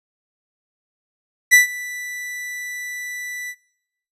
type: tone with ADSR envelope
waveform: 45% pulse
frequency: 1975.5 Hz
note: B6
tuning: in tune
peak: -6 dBFS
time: 1.51-3.55 s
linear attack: 26 ms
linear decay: 130 ms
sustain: -22 dB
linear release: 56 ms
effects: noise-tail reverb RT60 0.9 s tail -25 dB re dry + resampled to 32000 Hz